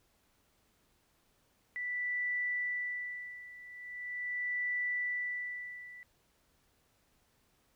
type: tone with tremolo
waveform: sine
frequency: 1972 Hz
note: B6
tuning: 3 cents flat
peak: -31 dBFS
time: 1.76-6.03 s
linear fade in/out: 0 ms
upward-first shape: sine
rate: 0.41 Hz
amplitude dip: 85%
effects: pink hiss -72 dBFS RMS until 7.75 s